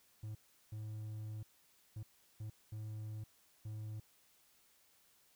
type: tone bursts at uneven times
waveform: triangle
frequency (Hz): 107.9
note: A2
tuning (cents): -33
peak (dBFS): -40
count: 6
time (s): 0.23-0.35 / 0.72-1.43 / 1.96-2.03 / 2.4-2.5 / 2.72-3.24 / 3.65-4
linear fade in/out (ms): 5
effects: white hiss -70 dBFS RMS until 5.35 s